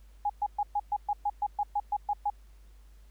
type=tone bursts; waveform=sine; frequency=825 Hz; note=G#5; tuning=12 cents flat; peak=-25 dBFS; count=13; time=0.25-2.301 s; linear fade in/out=5 ms; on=47 ms; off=120 ms; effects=added 50 Hz sine -51 dBFS peak until 3.1 s + pink hiss -67 dBFS RMS until 3.1 s